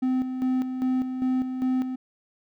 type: tone with tremolo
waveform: triangle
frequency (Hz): 257.1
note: C4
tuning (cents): -30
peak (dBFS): -19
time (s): 0.02-1.96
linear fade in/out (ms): 10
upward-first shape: square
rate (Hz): 2.5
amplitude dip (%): 55
effects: none